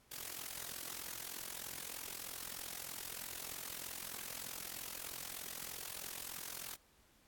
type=noise with amplitude modulation; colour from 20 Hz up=white; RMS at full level=-42 dBFS; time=0.11-6.76 s; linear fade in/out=10 ms; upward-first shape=sine; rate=43.2 Hz; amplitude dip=90%; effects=pink hiss -69 dBFS RMS until 7.27 s + AAC 64 kbps